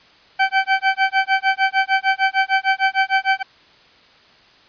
20% pulse tone with tremolo, 771 Hz, G5, 29 cents flat, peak -7 dBFS, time 0.39-3.43 s, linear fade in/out 10 ms, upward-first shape sine, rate 6.6 Hz, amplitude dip 100%, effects white hiss -50 dBFS RMS until 4.68 s + resampled to 11025 Hz

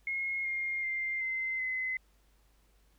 sine tone with pitch steps, 2157 / 2127 / 2098 / 2069 / 2041 Hz, C#7 / C7 / C7 / C7 / C7, -48 / +28 / +4 / -20 / -44 cents, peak -31 dBFS, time 0.07-1.97 s, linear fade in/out 2 ms, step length 380 ms, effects added 50 Hz sine -64 dBFS peak until 2.98 s + pink hiss -71 dBFS RMS until 2.98 s

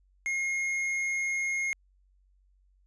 sine tone with hard clipping, 2147 Hz, C7, 44 cents sharp, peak -29 dBFS, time 0.26-1.73 s, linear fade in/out 0 ms, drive 6 dB, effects added 47 Hz sine -62 dBFS peak until 2.86 s + resampled to 24000 Hz

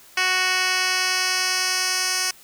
10% pulse tone with band-pass filter sweep, 370 Hz, F#4, in tune, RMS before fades -22 dBFS, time 0.17-2.31 s, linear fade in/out 5 ms, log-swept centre 3300 to 6200 Hz, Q 1.2, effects white hiss -49 dBFS RMS until 2.43 s

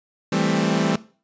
sawtooth chord, A minor seventh, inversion second, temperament equal with one note detuned, 164.81 / 197.7 / 220 / 261.6 Hz, E3 / G3 / A3 / C4, 0 / +15 / 0 / 0 cents, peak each -20 / -19 / -21 / -22 dBFS, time 0.32-0.96 s, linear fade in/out 5 ms, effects noise-tail reverb RT60 0.4 s tail -19 dB re dry + resampled to 16000 Hz

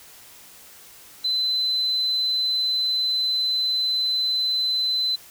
sine tone, 4040 Hz, B7, 39 cents sharp, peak -20 dBFS, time 1.24-5.16 s, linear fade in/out 10 ms, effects white hiss -47 dBFS RMS until 5.3 s

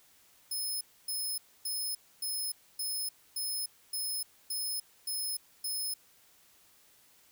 5% pulse tone bursts, 5180 Hz, E8, 31 cents flat, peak -27 dBFS, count 10, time 0.51-5.94 s, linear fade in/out 5 ms, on 300 ms, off 270 ms, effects white hiss -63 dBFS RMS until 7.31 s

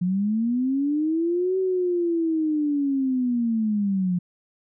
sine linear two-way sweep, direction up then down, 174.61 to 380 to 174.61 Hz, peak -20 dBFS, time 0.01-4.19 s, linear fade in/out 10 ms, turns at 1.58 s, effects none

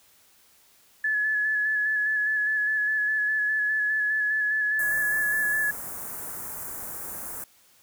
sine tone with vibrato, 1714 Hz, A6, 46 cents flat, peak -22 dBFS, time 1.04-5.71 s, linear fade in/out 5 ms, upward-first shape square, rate 4.9 Hz, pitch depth 19 cents each way
white band-stop noise, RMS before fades -36 dBFS, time 4.79-7.44 s, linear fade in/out 2 ms, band 1600 to 7900 Hz, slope 24 dB/octave
effects white hiss -59 dBFS RMS until 7.82 s

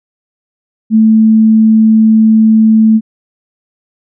sine tone, 220 Hz, A3, in tune, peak -3 dBFS, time 0.9-3.01 s, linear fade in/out 50 ms, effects none

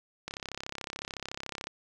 click train, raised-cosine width 0.2 ms, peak -19 dBFS, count 48, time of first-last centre 0.28-1.671 s, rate 33.8 Hz, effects none

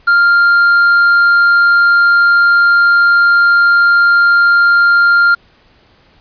triangle tone with quantisation, 1396.9 Hz, F6, in tune, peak -4 dBFS, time 0.07-5.35 s, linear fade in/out 10 ms, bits 5, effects pink hiss -49 dBFS RMS until 6.2 s + resampled to 11025 Hz

